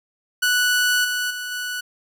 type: tone with level steps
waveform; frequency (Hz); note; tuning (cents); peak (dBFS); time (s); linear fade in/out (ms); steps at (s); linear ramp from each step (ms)
sawtooth; 1479; F#6; -1; -13 / -18 / -24 / -22; 0.42-1.81; 10; 1.04 / 1.3 / 1.51; 10
effects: none